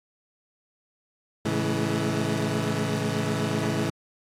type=chord; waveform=20% pulse; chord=A major seventh; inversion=none; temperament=equal with one note detuned; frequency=110 / 138.59 / 164.81 / 211.9 Hz; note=A2 / C#3 / E3 / G#3; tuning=0 / 0 / 0 / +35 cents; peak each=-25 dBFS; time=1.45-3.9 s; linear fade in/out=5 ms; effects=low-pass 10000 Hz 12 dB/octave + AAC 64 kbps